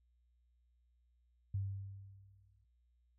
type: tone with exponential decay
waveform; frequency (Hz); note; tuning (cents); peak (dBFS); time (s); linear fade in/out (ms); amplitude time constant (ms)
sine; 98; G2; 0; -33; 1.54-2.65; 5; 240
effects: added 60 Hz sine -70 dBFS peak until 3.18 s